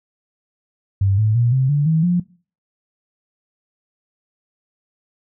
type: tone with pitch steps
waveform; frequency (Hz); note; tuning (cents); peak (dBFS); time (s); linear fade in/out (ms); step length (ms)
sine; 98 / 108.11 / 119.27 / 131.57 / 145.15 / 160.12 / 176.65; G2 / A2 / A#2 / C3 / D3 / D#3 / F3; 0 / -30 / +40 / +10 / -20 / +50 / +20; -13; 1.01-2.2; 5; 170
effects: noise-tail reverb RT60 0.4 s tail -21 dB re dry